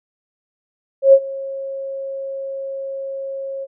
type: tone with ADSR envelope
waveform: sine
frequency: 543 Hz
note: C#5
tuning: 36 cents flat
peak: -3 dBFS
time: 1.02-3.67 s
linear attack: 110 ms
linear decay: 61 ms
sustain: -21 dB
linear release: 40 ms
effects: none